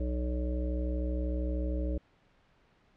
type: harmonic tone with a mistuned harmonic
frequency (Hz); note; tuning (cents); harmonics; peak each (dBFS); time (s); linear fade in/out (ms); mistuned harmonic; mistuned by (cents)
61.74; B1; 0; 1 / 3 / 5 / 7 / 9 / 10; -30 / -42 / -38 / -45 / -41 / -51; 0-1.98; 5; 10; -25
effects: pink hiss -66 dBFS RMS until 2.96 s + low-pass 3000 Hz 12 dB/octave